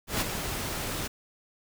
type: noise with ADSR envelope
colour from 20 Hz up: pink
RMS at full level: -26 dBFS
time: 0.07-1.08 s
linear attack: 140 ms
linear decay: 20 ms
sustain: -7 dB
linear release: 12 ms
effects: none